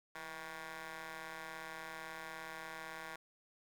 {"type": "ring-modulated tone", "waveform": "10% pulse", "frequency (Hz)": 156.4, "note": "D#3", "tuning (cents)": 9, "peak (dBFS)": -34, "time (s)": [0.15, 3.16], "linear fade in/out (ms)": 2, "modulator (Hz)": 1270, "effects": []}